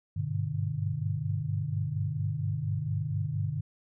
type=tone cluster; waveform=sine; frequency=99.1 / 103.4 / 124.4 / 149.9 Hz; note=G2 / G#2 / B2 / D3; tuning=+19 / -7 / +13 / +36 cents; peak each=-34 / -35 / -35 / -32 dBFS; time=0.16-3.61 s; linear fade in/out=10 ms; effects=none